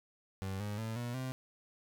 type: tone with pitch steps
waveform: 30% pulse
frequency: 96.1 / 103.59 / 111.67 / 120.38 / 129.77 Hz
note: G2 / G#2 / A2 / B2 / C3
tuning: -34 / -4 / +26 / -44 / -14 cents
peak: -34 dBFS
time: 0.42-1.32 s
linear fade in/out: 0 ms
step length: 180 ms
effects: none